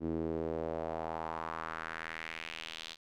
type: tone with band-pass filter sweep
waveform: sawtooth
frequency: 81 Hz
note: E2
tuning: 30 cents flat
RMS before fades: -39 dBFS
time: 0-2.97 s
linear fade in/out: 50 ms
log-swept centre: 300 to 3900 Hz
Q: 2.5
effects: none